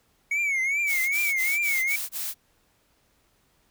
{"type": "tone with vibrato", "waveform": "triangle", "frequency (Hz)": 2217, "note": "C#7", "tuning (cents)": 0, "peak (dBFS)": -21, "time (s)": [0.31, 1.96], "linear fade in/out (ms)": 5, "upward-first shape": "triangle", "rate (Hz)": 2.5, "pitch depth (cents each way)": 140}
{"type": "noise bursts", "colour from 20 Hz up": "blue", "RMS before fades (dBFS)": -31, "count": 6, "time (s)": [0.86, 2.345], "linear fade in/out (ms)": 50, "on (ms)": 230, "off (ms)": 21}
{"effects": ["pink hiss -66 dBFS RMS until 3.7 s"]}